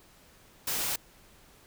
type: noise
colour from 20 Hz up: white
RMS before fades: -31 dBFS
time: 0.67-0.96 s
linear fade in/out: 5 ms
effects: pink hiss -58 dBFS RMS until 1.66 s